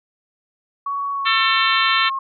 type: tone with pitch glide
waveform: sine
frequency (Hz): 1121 to 1078.4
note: C#6 to C#6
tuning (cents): +19 to -48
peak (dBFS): -21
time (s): 0.86-2.19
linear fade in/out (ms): 5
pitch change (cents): -67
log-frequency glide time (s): 1.13-1.43
type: harmonic tone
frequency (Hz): 446.9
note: A4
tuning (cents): +27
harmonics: 3 / 4 / 5 / 6 / 7 / 8 / 9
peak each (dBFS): -21 / -22 / -23 / -24 / -24 / -25 / -26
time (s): 1.25-2.1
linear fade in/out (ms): 20
effects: none